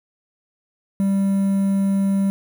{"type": "tone with quantisation", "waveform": "triangle", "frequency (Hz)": 196, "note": "G3", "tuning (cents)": 0, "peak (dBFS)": -14, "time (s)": [1, 2.3], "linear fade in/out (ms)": 0, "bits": 7, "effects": []}